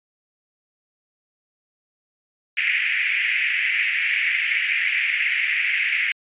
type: band-pass noise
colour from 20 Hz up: white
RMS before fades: -22 dBFS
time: 2.57-6.12 s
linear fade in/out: 2 ms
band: 1900 to 2500 Hz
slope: 48 dB/octave
effects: resampled to 8000 Hz